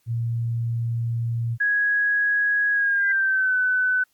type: tone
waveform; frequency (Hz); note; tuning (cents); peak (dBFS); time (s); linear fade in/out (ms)
sine; 116.54; A#2; 0; -22; 0.06-1.58; 50
type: tone with pitch glide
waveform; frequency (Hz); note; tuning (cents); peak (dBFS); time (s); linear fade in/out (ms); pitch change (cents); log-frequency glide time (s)
sine; 1661.2 to 1505.8; G#6 to F#6; 0 to +30; -18; 1.6-4.04; 10; -170; 2.72-3.56
type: tone with exponential growth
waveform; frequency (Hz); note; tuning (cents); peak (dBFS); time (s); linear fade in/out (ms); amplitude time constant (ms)
sine; 2000; B6; +21; -22; 2.91-3.12; 5; 45
effects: white hiss -67 dBFS RMS until 4.13 s + Opus 48 kbps